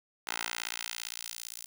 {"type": "tone with high-pass filter sweep", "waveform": "10% pulse", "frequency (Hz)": 57.6, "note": "A#1", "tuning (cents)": -20, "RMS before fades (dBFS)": -39, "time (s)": [0.27, 1.66], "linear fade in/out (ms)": 5, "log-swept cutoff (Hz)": [1200, 7200], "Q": 0.73, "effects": []}